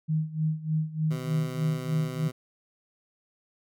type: tone with tremolo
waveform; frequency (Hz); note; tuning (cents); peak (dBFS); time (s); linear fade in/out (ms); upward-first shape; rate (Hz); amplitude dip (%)
sine; 156.6; D#3; +11; -22; 0.08-2.29; 20; sine; 3.3; 85
type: tone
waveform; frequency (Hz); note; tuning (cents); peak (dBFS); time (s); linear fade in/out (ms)
15% pulse; 127.2; C3; -48; -28; 1.1-2.32; 20
effects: none